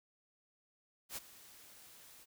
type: noise with ADSR envelope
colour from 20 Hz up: white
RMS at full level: -41 dBFS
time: 1.09-2.26 s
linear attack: 78 ms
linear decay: 24 ms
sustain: -17 dB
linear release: 36 ms
effects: none